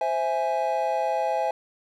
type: chord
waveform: triangle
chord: C augmented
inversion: none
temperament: equal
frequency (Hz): 523.3 / 659.3 / 830.6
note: C5 / E5 / G#5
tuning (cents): 0 / 0 / 0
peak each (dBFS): -27 / -25 / -24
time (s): 0.01-1.51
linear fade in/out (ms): 2
effects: none